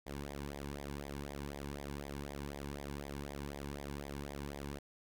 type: tone with flanger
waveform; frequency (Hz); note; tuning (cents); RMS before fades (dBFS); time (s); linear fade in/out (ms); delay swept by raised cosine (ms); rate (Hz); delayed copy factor
sawtooth; 71; C#2; +42; -44; 0.06-4.79; 10; 0.7 to 1.62; 4; -0.8
effects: none